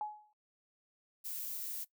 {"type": "tone with exponential decay", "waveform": "sine", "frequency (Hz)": 845, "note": "G#5", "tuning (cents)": 30, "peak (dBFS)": -33, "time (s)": [0.01, 0.33], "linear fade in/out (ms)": 1, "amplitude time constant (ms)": 69}
{"type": "noise", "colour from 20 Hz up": "violet", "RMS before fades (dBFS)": -41, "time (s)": [1.24, 1.85], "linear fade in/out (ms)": 20}
{"effects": ["noise-tail reverb RT60 0.1 s tail -17 dB re dry"]}